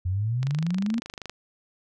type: exponential sweep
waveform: sine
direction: up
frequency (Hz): 87.31 to 240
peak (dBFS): -23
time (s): 0.05-1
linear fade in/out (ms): 10
type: click train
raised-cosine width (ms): 0.2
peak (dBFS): -19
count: 23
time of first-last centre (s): 0.43-1.296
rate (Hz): 25.4
effects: none